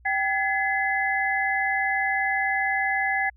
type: tone cluster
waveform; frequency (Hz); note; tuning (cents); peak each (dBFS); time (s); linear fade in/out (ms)
sine; 779 / 1696 / 2033; G5 / G#6 / B6; -11 / +36 / +50; -26; 0.05-3.3; 10
effects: added 60 Hz sine -51 dBFS peak until 3.36 s